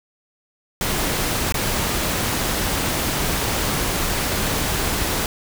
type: noise with dropouts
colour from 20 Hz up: pink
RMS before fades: -22 dBFS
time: 0.81-5.26 s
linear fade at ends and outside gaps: 1 ms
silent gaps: 1.523-1.542 s
effects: none